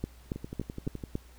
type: two click trains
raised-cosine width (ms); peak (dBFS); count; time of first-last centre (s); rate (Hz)
3; -24 / -18; 9 / 5; 0.36-1.038 / 0.04-1.154; 11.8 / 3.59
effects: added 60 Hz sine -52 dBFS peak until 1.38 s + pink hiss -59 dBFS RMS until 1.38 s